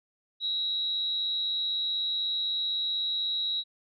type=tone with amplitude modulation; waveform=sine; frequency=3868 Hz; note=B7; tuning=37 cents flat; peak=-25 dBFS; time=0.4-3.64 s; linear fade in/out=50 ms; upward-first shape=sine; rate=243 Hz; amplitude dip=40%; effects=none